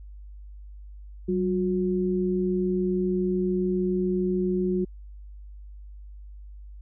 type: tone pair together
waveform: sine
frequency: 189.1 / 362 Hz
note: F#3 / F#4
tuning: +38 / -38 cents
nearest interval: major seventh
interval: 1124 cents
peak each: -25 dBFS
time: 1.28-4.85 s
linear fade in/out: 10 ms
effects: added 50 Hz sine -40 dBFS peak until 6.81 s